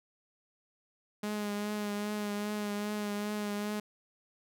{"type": "tone with vibrato", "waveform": "sawtooth", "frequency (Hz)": 207.7, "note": "G#3", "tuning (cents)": 0, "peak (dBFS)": -29, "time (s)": [1.23, 3.8], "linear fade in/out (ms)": 5, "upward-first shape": "triangle", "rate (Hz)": 2.5, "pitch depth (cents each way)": 29, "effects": []}